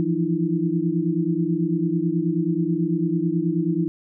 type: tone cluster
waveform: sine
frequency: 165 / 174.2 / 305.1 / 335.1 Hz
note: E3 / F3 / D#4 / E4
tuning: +2 / -4 / -34 / +29 cents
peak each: -25 dBFS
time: 0-3.88 s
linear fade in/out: 0 ms
effects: none